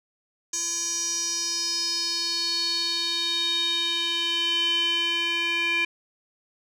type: tone with band-pass filter sweep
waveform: square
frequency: 339.2 Hz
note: E4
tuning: 50 cents sharp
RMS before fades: -26 dBFS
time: 0.53-5.85 s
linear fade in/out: 5 ms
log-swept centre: 6400 to 2500 Hz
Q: 7.1
effects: none